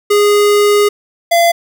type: tone pair in turn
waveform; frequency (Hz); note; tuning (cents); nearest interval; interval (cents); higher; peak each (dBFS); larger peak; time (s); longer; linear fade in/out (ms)
square; 412.6 / 682; G#4 / F5; -11 / -41; major sixth; 870; second; -8; neither; 0.1-0.89 / 1.31-1.52; first; 10
effects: none